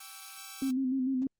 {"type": "chord", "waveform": "5% pulse", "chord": "C# diminished", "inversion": "second", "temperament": "equal with one note detuned", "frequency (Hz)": [784, 1133.3, 1318.5], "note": ["G5", "C#6", "E6"], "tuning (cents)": [0, 38, 0], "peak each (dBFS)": [-37, -38, -35], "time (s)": [0, 0.71], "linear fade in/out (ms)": 5}
{"type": "tone with vibrato", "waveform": "sine", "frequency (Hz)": 261.6, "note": "C4", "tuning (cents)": 0, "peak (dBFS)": -27, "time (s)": [0.62, 1.27], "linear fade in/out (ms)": 2, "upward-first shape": "square", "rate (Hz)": 6.7, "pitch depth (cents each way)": 43}
{"effects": ["Opus 24 kbps"]}